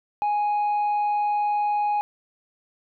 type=tone with tanh clipping; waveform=triangle; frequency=830.6 Hz; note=G#5; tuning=in tune; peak=-21 dBFS; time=0.22-2.01 s; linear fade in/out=0 ms; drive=7 dB; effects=none